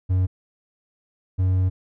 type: tone pair in turn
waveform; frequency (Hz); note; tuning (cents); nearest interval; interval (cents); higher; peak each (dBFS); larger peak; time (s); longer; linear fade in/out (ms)
triangle; 92.5 / 92.85; F#2 / F#2; 0 / +7; unison; 7; second; -15; neither; 0.09-0.27 / 1.38-1.7; second; 20
effects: none